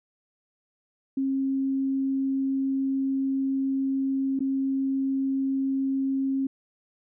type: tone with dropouts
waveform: sine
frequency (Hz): 269.3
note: C#4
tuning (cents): -50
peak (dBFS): -23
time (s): 1.17-6.47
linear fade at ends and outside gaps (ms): 5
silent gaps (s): 4.392-4.404
effects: none